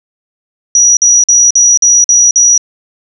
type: tone bursts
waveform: sine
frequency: 5820 Hz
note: F#8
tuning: 29 cents flat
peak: -3 dBFS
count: 7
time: 0.75-2.578 s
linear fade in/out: 2 ms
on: 220 ms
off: 48 ms
effects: none